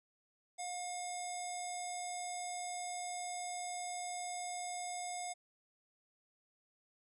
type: tone with low-pass filter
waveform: square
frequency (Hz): 717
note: F5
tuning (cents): +45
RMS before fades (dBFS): -42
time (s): 0.58-5.34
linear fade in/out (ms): 20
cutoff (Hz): 8200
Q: 9.4
effects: none